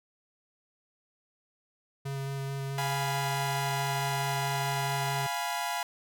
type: tone with vibrato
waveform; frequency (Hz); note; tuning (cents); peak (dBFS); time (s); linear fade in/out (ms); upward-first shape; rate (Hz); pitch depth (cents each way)
square; 137.2; C#3; -17; -33; 2.05-5.27; 10; square; 4.6; 8
type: chord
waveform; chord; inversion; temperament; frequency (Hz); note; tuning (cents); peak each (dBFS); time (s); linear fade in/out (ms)
sawtooth; F diminished; none; equal; 698.5 / 830.6 / 987.8; F5 / Ab5 / Cb6; 0 / 0 / 0; -31; 2.78-5.83; 2
effects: none